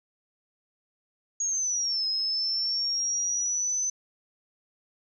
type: linear two-way sweep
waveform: sine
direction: down then up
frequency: 6660 to 5100 to 6110 Hz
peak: -25 dBFS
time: 1.4-3.9 s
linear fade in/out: 5 ms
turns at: 2.07 s
effects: none